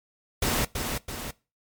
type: noise with echo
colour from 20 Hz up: pink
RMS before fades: -25 dBFS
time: 0.42-0.65 s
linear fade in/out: 5 ms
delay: 330 ms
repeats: 2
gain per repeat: -5 dB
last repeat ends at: 1.31 s
effects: noise-tail reverb RT60 0.3 s tail -22 dB re dry + MP3 96 kbps